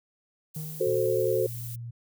violet noise, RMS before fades -41 dBFS, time 0.54-1.76 s, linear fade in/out 10 ms
triangle tone with exponential decay, 155.56 Hz, D#3, in tune, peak -30 dBFS, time 0.56-1.53 s, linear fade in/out 5 ms, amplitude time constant 210 ms
sine chord, F# diminished, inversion none, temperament equal, 370 / 440 / 523.3 Hz, F#4 / A4 / C5, 0 / 0 / 0 cents, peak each -27 dBFS, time 0.8-1.47 s, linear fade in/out 10 ms
sine tone with pitch glide, 118.4 to 117.72 Hz, A#2 to A#2, +27 to +17 cents, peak -35 dBFS, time 0.86-1.91 s, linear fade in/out 10 ms, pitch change -10 cents, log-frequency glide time 1.45-1.73 s
effects none

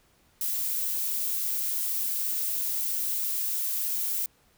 violet noise, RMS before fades -29 dBFS, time 0.41-4.26 s, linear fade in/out 2 ms, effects pink hiss -64 dBFS RMS until 4.57 s

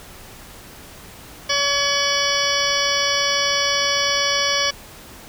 harmonic tone with a mistuned harmonic, 566 Hz, C#5, 36 cents sharp, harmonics 1 / 2 / 3 / 4 / 5 / 6 / 8 / 9 / 10, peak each -26 / -26 / -26 / -26 / -26 / -26 / -26 / -26 / -26 dBFS, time 1.49-4.71 s, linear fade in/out 10 ms, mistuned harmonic 5, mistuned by +96 cents, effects pink hiss -41 dBFS RMS until 5.28 s

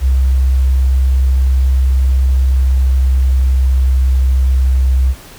sine tone with pitch glide, 65.41 to 65 Hz, C2 to C2, 0 to -11 cents, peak -8 dBFS, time 0-5.15 s, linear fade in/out 50 ms, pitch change -11 cents, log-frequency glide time 2.22-3.91 s, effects pink hiss -37 dBFS RMS until 5.38 s

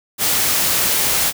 white noise, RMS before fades -17 dBFS, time 0.18-1.33 s, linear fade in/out 50 ms, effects none

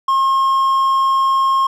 triangle tone, 1074 Hz, C6, 45 cents sharp, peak -10 dBFS, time 0.08-1.67 s, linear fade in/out 5 ms, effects none

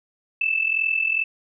sine tone with amplitude modulation, 2637 Hz, E7, in tune, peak -16 dBFS, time 0.41-1.24 s, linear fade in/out 5 ms, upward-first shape sine, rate 42.3 Hz, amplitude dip 75%, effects none

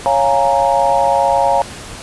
sine chord, Bb minor seventh, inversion first, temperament equal, 554.4 / 698.5 / 830.6 / 932.3 Hz, Db5 / F5 / Ab5 / Bb5, 0 / 0 / 0 / 0 cents, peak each -16 dBFS, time 0.06-1.62 s, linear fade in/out 0 ms, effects pink hiss -31 dBFS RMS until 2.02 s + resampled to 24000 Hz

